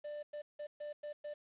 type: tone bursts at uneven times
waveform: triangle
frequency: 592 Hz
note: D5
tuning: 14 cents sharp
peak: -39 dBFS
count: 6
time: 0.04-0.23 / 0.33-0.42 / 0.59-0.67 / 0.8-0.93 / 1.03-1.13 / 1.24-1.34 s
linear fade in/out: 10 ms
effects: resampled to 8000 Hz + 11-bit